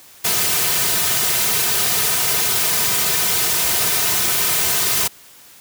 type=noise with comb filter; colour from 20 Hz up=white; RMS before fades=-18 dBFS; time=0.24-5.08 s; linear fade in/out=10 ms; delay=3.6 ms; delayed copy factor=-0.7; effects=white hiss -45 dBFS RMS until 5.6 s + high-pass 60 Hz 12 dB/octave